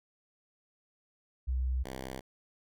sine / 5% pulse tone pair in turn, 63.7 / 65.38 Hz, C2 / C2, -46 / -1 cents, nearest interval unison, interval 45 cents, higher second, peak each -28 / -28 dBFS, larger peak neither, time 1.47-1.84 / 1.84-2.21 s, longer neither, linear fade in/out 20 ms, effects none

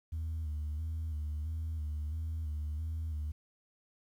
sine tone with vibrato, 77.78 Hz, D#2, in tune, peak -32 dBFS, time 0.12-3.32 s, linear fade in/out 10 ms, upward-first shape square, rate 1.5 Hz, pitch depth 51 cents each way, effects tanh soft clip ceiling -32 dBFS + 11-bit

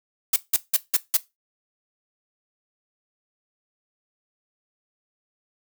blue noise bursts, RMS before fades -18 dBFS, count 5, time 0.33-1.17 s, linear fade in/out 5 ms, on 32 ms, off 170 ms, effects noise-tail reverb RT60 0.2 s tail -17 dB re dry

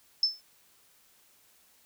sine tone with exponential decay, 5274 Hz, E8, in tune, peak -18 dBFS, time 0.23-0.41 s, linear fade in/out 2 ms, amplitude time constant 38 ms, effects white hiss -63 dBFS RMS until 1.85 s

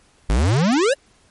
square exponential sweep, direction up, 46.25 to 587.3 Hz, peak -15 dBFS, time 0.29-0.94 s, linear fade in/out 10 ms, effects pink hiss -56 dBFS RMS until 1.3 s + MP3 48 kbps

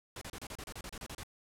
pink noise bursts, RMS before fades -44 dBFS, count 13, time 0.16-1.234 s, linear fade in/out 2 ms, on 54 ms, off 31 ms, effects low-pass 12000 Hz 12 dB/octave

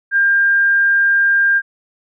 sine tone, 1600 Hz, G6, 35 cents sharp, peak -10 dBFS, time 0.11-1.62 s, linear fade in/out 50 ms, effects none

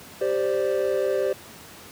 triangle chord, G suspended fourth, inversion none, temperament just, 392 / 522.7 / 588 Hz, G4 / C5 / D5, 0 / -2 / +2 cents, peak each -23 / -23 / -25 dBFS, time 0.21-1.33 s, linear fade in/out 5 ms, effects pink hiss -44 dBFS RMS until 1.91 s + high-pass 100 Hz 12 dB/octave

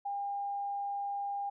sine tone, 804 Hz, G5, 44 cents sharp, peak -33 dBFS, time 0.05-1.5 s, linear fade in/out 10 ms, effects none

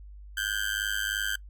30% pulse tone with amplitude modulation, 1563 Hz, G6, 6 cents flat, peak -21 dBFS, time 0.37-1.36 s, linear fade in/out 5 ms, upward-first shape sine, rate 103 Hz, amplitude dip 100%, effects noise-tail reverb RT60 0.1 s tail -23 dB re dry + added 50 Hz sine -43 dBFS peak until 1.49 s

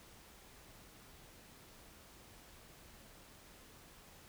silence, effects pink hiss -59 dBFS RMS until 4.28 s

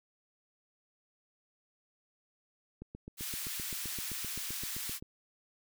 click train, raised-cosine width 3 ms, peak -31 dBFS, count 18, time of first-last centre 2.82-5.025 s, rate 7.71 Hz
white high-pass noise, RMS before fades -39 dBFS, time 3.17-5 s, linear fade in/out 50 ms, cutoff 1500 Hz, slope 12 dB/octave
effects none

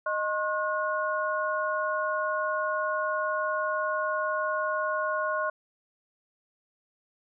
sine tone cluster, 619 / 1076 / 1450 Hz, D#5 / C6 / F#6, -9 / +48 / -35 cents, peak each -30 / -30 / -31 dBFS, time 0.06-5.5 s, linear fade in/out 5 ms, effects none

